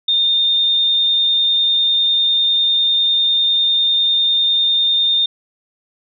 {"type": "tone with vibrato", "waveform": "sine", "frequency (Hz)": 3636, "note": "A#7", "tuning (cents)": -44, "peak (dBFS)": -12, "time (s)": [0.08, 5.26], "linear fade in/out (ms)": 5, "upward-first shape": "triangle", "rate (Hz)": 10, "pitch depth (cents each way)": 11, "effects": []}